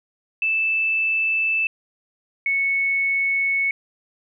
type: tone pair in turn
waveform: sine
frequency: 2637 / 2209 Hz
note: E7 / C#7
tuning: 0 / -7 cents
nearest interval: minor third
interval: 307 cents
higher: first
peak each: -18 dBFS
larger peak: neither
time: 0.42-1.67 / 2.46-3.71 s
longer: neither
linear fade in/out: 2 ms
effects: none